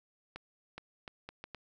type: accelerating click train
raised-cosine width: 0.3 ms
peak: -27 dBFS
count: 6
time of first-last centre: 0.36-1.547 s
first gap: 420 ms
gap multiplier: 0.71
effects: none